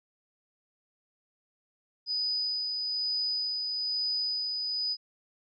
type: tone with tremolo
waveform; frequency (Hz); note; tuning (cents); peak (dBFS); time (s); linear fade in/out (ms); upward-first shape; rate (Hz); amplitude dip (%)
sine; 4978; D#8; 0; -27; 2.06-4.97; 50; sine; 1.1; 30
effects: none